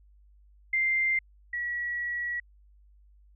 sine tone pair in turn, 2093 / 1927.6 Hz, C7 / B6, 0 / -43 cents, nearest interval minor second, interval 143 cents, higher first, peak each -23 / -29 dBFS, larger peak first, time 0.73-1.19 / 1.53-2.4 s, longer second, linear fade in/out 5 ms, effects added 50 Hz sine -55 dBFS peak until 3.35 s

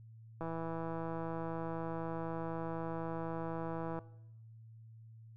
click train, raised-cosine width 1 ms, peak -27 dBFS, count 588, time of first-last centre 0.41-3.989 s, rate 164 Hz, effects noise-tail reverb RT60 0.9 s tail -20 dB re dry + added 112 Hz sine -52 dBFS peak until 5.36 s

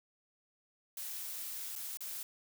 blue noise with dropouts, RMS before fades -42 dBFS, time 0.97-2.23 s, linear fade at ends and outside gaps 2 ms, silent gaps 1.754-1.76 / 1.972-2.006 s, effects none

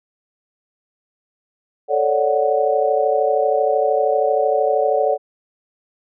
sine chord, D major seventh, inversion second, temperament equal, 440 / 554.4 / 587.3 / 740 Hz, A4 / C#5 / D5 / F#5, 0 / 0 / 0 / 0 cents, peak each -20 dBFS, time 1.88-5.18 s, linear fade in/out 50 ms, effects none

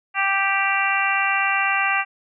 harmonic tone, 392 Hz, G4, in tune, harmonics 2 / 3 / 4 / 5 / 6 / 7, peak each -25 / -25 / -25 / -25 / -25 / -25 dBFS, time 0.14-2.05 s, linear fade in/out 50 ms, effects none

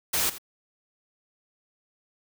white noise with echo, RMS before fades -25 dBFS, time 0.13-0.3 s, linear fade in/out 10 ms, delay 84 ms, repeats 1, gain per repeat -15 dB, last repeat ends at 0.384 s, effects none

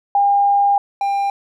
sine / triangle tone pair in turn, 805 / 797.6 Hz, G5 / G5, +46 / +30 cents, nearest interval unison, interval 16 cents, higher first, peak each -11 / -14 dBFS, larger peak first, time 0.15-0.78 / 1.01-1.3 s, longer first, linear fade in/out 2 ms, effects none

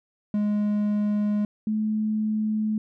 triangle / sine tone pair in turn, 208.2 / 215.3 Hz, G#3 / A3, +5 / -37 cents, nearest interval minor second, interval 58 cents, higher second, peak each -19 / -22 dBFS, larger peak first, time 0.34-1.45 / 1.67-2.78 s, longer neither, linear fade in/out 2 ms, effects none

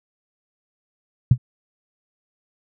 sine tone with exponential decay, 123.47 Hz, B2, in tune, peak -5 dBFS, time 1.31-1.38 s, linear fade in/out 5 ms, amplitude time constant 15 ms, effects none

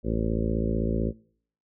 harmonic tone with a mistuned harmonic, 55.7 Hz, A1, 22 cents sharp, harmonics 1 / 2 / 3 / 4 / 5 / 6 / 7 / 8 / 9 / 10, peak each -29 / -32 / -33 / -30 / -36 / -34 / -34 / -39 / -36 / -39 dBFS, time 0.03-1.13 s, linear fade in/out 50 ms, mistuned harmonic 1, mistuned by +19 cents, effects noise-tail reverb RT60 0.6 s tail -24 dB re dry

